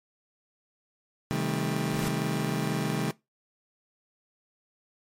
30% pulse chord, A half-diminished seventh, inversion first, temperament just, 132 / 158.4 / 198 / 220 Hz, C3 / Eb3 / G3 / A3, +16 / +31 / +18 / 0 cents, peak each -30 / -28 / -32 / -31 dBFS, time 1.31-3.11 s, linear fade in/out 0 ms
pink noise with exponential growth, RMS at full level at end -33 dBFS, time 1.57-2.08 s, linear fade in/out 0 ms, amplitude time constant 110 ms
effects noise-tail reverb RT60 0.2 s tail -20 dB re dry + MP3 64 kbps

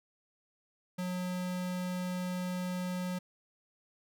square tone, 181.3 Hz, F#3, 35 cents flat, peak -34 dBFS, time 0.98-3.19 s, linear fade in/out 10 ms, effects none

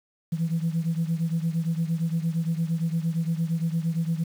sine beating tone pair, 162.4 / 171.1 Hz, E3 / F3, -26 / -35 cents, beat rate 8.7 Hz, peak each -24 / -27 dBFS, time 0.32-4.24 s, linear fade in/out 10 ms, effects tanh soft clip ceiling -18 dBFS + 8-bit

